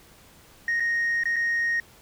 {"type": "tone with dropouts", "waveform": "sine", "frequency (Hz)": 1864.7, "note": "A#6", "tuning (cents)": 0, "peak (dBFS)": -20, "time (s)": [0.68, 1.8], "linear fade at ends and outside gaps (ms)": 2, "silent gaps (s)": [[0.799, 0.804], [1.236, 1.255], [1.36, 1.364]], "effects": ["tanh soft clip ceiling -20 dBFS", "pink hiss -53 dBFS RMS until 2.01 s"]}